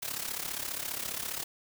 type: noise with amplitude modulation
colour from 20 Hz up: white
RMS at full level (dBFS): -33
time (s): 0.02-1.44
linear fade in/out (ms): 10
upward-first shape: sine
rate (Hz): 34.9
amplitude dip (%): 75
effects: none